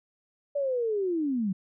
sine linear sweep, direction down, 582 to 179.6 Hz, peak -25 dBFS, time 0.55-1.53 s, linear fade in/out 10 ms, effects none

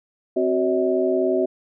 sine tone cluster, 262.5 / 373.9 / 562 / 639 Hz, C4 / F#4 / C#5 / D#5, +6 / +18 / +24 / +46 cents, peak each -25 / -20 / -28 / -23 dBFS, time 0.36-1.46 s, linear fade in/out 10 ms, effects none

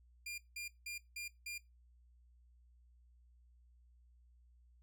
sawtooth tone bursts, 2400 Hz, D7, 37 cents sharp, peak -39 dBFS, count 5, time 0.26-1.58 s, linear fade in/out 5 ms, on 120 ms, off 180 ms, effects noise-tail reverb RT60 0.2 s tail -19 dB re dry + added 60 Hz sine -63 dBFS peak until 4.82 s

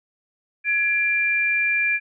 sine tone pair together, 1678 / 2373 Hz, G#6 / D7, +17 / +17 cents, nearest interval tritone, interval 600 cents, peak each -24 / -19 dBFS, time 0.64-2 s, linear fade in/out 50 ms, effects none

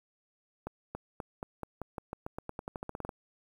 accelerating click train, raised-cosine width 1 ms, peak -23 dBFS, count 20, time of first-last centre 0.67-3.092 s, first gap 280 ms, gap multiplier 0.9, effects 9-bit

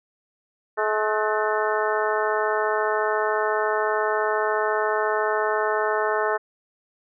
harmonic tone with a mistuned harmonic, 214.2 Hz, A3, 46 cents flat, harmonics 2 / 3 / 4 / 5 / 6 / 7 / 8, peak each -25 / -27 / -28 / -29 / -30 / -30 / -31 dBFS, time 0.77-6.38 s, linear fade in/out 20 ms, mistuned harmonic 8, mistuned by +71 cents, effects none

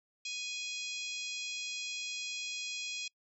harmonic tone with a mistuned harmonic, 830.6 Hz, G#5, in tune, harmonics 3 / 4 / 5 / 6 / 7 / 8 / 9, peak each -41 / -43 / -45 / -47 / -48 / -49 / -50 dBFS, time 0.25-3.08 s, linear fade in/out 5 ms, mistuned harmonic 7, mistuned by -37 cents, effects noise-tail reverb RT60 0.1 s tail -26 dB re dry

